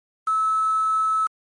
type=tone with quantisation; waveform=sine; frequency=1300 Hz; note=E6; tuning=24 cents flat; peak=-18 dBFS; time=0.27-1.27 s; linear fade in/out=5 ms; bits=6; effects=MP3 48 kbps